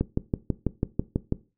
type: click train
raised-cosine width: 3 ms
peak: -10 dBFS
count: 9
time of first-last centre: 0.01-1.324 s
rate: 6.09 Hz
effects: noise-tail reverb RT60 0.3 s tail -18 dB re dry